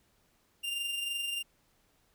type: tone with amplitude modulation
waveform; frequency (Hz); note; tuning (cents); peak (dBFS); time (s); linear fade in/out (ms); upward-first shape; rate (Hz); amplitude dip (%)
45% pulse; 2794; F7; 0; -31; 0.63-1.43; 20; sine; 23.1; 40
effects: pink hiss -70 dBFS RMS until 2.14 s